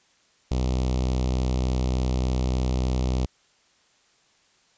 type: tone with notch filter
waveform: sawtooth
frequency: 63.4 Hz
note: B1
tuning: 46 cents sharp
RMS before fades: -24 dBFS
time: 0.51-3.26 s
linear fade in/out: 5 ms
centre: 1600 Hz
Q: 0.69
effects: white hiss -62 dBFS RMS until 4.77 s + resampled to 16000 Hz